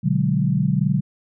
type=chord; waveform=sine; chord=G# half-diminished seventh; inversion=first; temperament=equal with one note detuned; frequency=122.9 / 146.83 / 185 / 207.7 Hz; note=B2 / D3 / F#3 / G#3; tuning=-8 / 0 / 0 / 0 cents; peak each=-24 / -20 / -21 / -26 dBFS; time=0.03-1.01 s; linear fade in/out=20 ms; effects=none